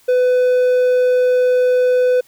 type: tone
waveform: triangle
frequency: 501 Hz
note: B4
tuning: 25 cents sharp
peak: -9 dBFS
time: 0.08-2.21 s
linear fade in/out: 10 ms
effects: white hiss -52 dBFS RMS until 2.27 s